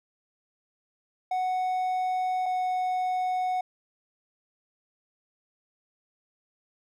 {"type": "tone pair in turn", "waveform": "triangle", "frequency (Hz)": [740, 737], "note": ["F#5", "F#5"], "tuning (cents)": [0, -7], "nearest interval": "unison", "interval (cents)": 7, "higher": "first", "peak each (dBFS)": -23, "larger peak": "neither", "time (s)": [[1.31, 2.46], [2.46, 3.61]], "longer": "neither", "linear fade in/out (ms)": 5, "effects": []}